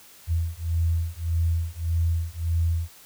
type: beating tone pair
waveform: sine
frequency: 82.41 / 84.11 Hz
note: E2 / E2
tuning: 0 / +35 cents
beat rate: 1.7 Hz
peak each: -25 dBFS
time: 0.27-2.89 s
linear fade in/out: 50 ms
effects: white hiss -50 dBFS RMS until 3.05 s